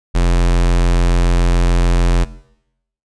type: tone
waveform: square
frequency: 43.44 Hz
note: F1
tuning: 8 cents flat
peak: -11 dBFS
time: 0.14-2.25 s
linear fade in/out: 20 ms
effects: noise-tail reverb RT60 0.8 s tail -18 dB re dry + resampled to 22050 Hz